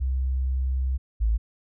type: tone pair in turn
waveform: sine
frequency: 65.1 / 54.93 Hz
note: C2 / A1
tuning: -8 / -2 cents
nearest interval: minor third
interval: 294 cents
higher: first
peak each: -22 / -19 dBFS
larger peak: second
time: 0-0.98 / 1.2-1.38 s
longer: first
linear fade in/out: 20 ms
effects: none